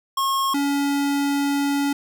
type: tone pair in turn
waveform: square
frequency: 1084 / 282.5 Hz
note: C#6 / C#4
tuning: -39 / +33 cents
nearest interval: octave + major seventh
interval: 2328 cents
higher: first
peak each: -20 dBFS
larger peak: neither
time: 0.17-0.54 / 0.54-1.93 s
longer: second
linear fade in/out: 5 ms
effects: none